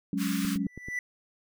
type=chord; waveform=sine; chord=F# suspended second; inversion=none; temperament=equal; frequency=185 / 207.7 / 277.2 Hz; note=F#3 / G#3 / C#4; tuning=0 / 0 / 0 cents; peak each=-31 dBFS; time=0.13-0.67 s; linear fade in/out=2 ms
type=high-pass noise; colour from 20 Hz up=pink; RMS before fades=-38 dBFS; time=0.17-0.58 s; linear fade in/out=50 ms; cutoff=1100 Hz; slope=96 dB/octave
type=click train; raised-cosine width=3 ms; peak=-27 dBFS; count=5; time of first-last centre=0.45-0.885 s; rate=9.19 Hz
type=tone with exponential growth; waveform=triangle; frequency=1975.5 Hz; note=B6; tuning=in tune; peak=-25 dBFS; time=0.58-0.99 s; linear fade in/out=2 ms; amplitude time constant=87 ms
effects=none